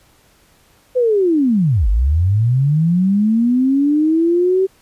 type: linear two-way sweep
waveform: sine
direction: down then up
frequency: 515 to 46.25 to 386 Hz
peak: -11 dBFS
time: 0.95-4.67 s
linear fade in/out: 20 ms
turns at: 1.88 s
effects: pink hiss -53 dBFS RMS until 4.81 s + resampled to 32000 Hz